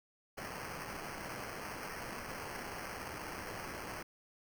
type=noise with sample-and-hold; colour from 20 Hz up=blue; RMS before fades=-44 dBFS; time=0.37-4.03 s; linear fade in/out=10 ms; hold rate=3675 Hz; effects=none